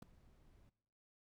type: noise with ADSR envelope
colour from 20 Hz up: brown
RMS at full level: -42 dBFS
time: 0.02-0.7 s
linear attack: 5 ms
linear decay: 6 ms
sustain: -24 dB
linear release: 15 ms
effects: noise-tail reverb RT60 0.7 s tail -19 dB re dry